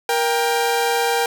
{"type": "tone pair together", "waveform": "sawtooth", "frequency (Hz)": [470.6, 792], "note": ["A#4", "G5"], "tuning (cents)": [16, 18], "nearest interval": "major sixth", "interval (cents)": 902, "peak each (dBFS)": -16, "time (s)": [0.09, 1.26], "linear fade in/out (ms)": 2, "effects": []}